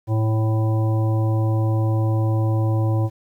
harmonic tone, 110 Hz, A2, in tune, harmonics 1 / 3 / 5 / 7 / 9, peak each -17 / -27 / -31 / -34 / -36 dBFS, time 0.07-3.1 s, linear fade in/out 50 ms, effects 9-bit

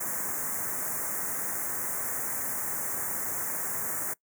white band-stop noise, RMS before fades -32 dBFS, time 0-4.14 s, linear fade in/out 10 ms, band 2000 to 6500 Hz, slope 48 dB/octave, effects noise-tail reverb RT60 0.1 s tail -22 dB re dry + high-pass 100 Hz 12 dB/octave

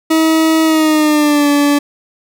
40% pulse tone with pitch glide, 320 to 288.4 Hz, D#4 to D4, +49 to -31 cents, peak -8 dBFS, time 0.1-1.79 s, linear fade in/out 10 ms, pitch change -180 cents, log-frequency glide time 0.64-1.49 s, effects none

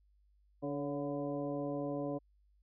harmonic tone with a mistuned harmonic, 144.2 Hz, D3, 31 cents flat, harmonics 1 / 2 / 3 / 4 / 5 / 7, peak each -44 / -38 / -43 / -40 / -47 / -51 dBFS, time 0.62-2.19 s, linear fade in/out 20 ms, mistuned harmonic 4, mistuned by -38 cents, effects added 50 Hz sine -66 dBFS peak until 2.62 s

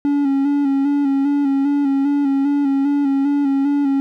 triangle tone with vibrato, 280 Hz, C#4, 18 cents sharp, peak -12 dBFS, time 0.05-4 s, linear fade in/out 0 ms, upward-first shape square, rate 2.5 Hz, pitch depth 37 cents each way, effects none

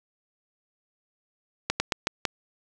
slowing click train, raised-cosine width 0.2 ms, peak -6 dBFS, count 5, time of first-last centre 1.7-2.252 s, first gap 100 ms, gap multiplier 1.22, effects 7-bit

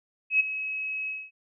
sine tone with ADSR envelope, 2562 Hz, E7, 50 cents flat, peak -16 dBFS, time 0.3-1.31 s, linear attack 100 ms, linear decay 14 ms, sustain -13 dB, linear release 230 ms, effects none

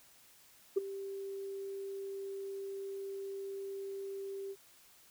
sine tone with ADSR envelope, 392 Hz, G4, in tune, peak -23 dBFS, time 0.76-4.56 s, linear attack 15 ms, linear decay 16 ms, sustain -16 dB, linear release 50 ms, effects tanh soft clip ceiling -21 dBFS + white hiss -62 dBFS RMS until 5.1 s

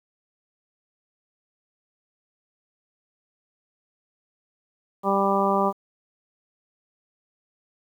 harmonic tone, 197 Hz, G3, 9 cents sharp, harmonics 1 / 2 / 3 / 4 / 5 / 6, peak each -26 / -26 / -26 / -26 / -26 / -26 dBFS, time 5.03-5.73 s, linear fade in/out 50 ms, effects 9-bit

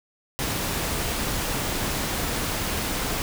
pink noise, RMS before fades -27 dBFS, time 0.39-3.22 s, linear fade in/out 0 ms, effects none

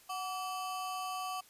square ring-modulated tone, 946 Hz, A#5, 25 cents sharp, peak -34 dBFS, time 0.09-1.41 s, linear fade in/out 10 ms, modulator 205 Hz, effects white hiss -61 dBFS RMS until 1.49 s + resampled to 32000 Hz

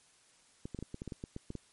clicks, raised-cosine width 3 ms, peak -27 dBFS, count 12, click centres 0.655 / 0.747 / 0.789 / 0.826 / 0.944 / 1.019 / 1.077 / 1.122 / 1.239 / 1.364 / 1.504 / 1.553 s, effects white hiss -65 dBFS RMS until 1.72 s + MP3 48 kbps

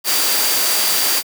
sine tone in noise, 4699 Hz, D8, in tune, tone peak -23 dBFS, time 0.04-1.23 s, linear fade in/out 50 ms, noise white, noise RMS -17 dBFS, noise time 0.04-1.23 s, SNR -9 dB, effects high-pass 300 Hz 12 dB/octave

